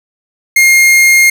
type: tone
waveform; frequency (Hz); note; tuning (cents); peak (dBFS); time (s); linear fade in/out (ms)
45% pulse; 2130; C7; +30; -4; 0.56-1.3; 5
effects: none